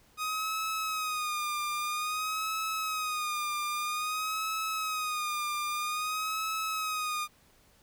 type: tone with vibrato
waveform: sawtooth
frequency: 1244.5 Hz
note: D#6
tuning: in tune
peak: -27 dBFS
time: 0.17-7.28 s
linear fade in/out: 50 ms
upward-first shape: sine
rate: 0.51 Hz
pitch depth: 68 cents each way
effects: pink hiss -63 dBFS RMS until 7.82 s